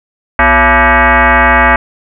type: tone with frequency modulation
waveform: sine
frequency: 370 Hz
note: F#4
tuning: in tune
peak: -4 dBFS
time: 0.39-1.76 s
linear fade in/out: 2 ms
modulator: 309 Hz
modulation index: 5.8
effects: none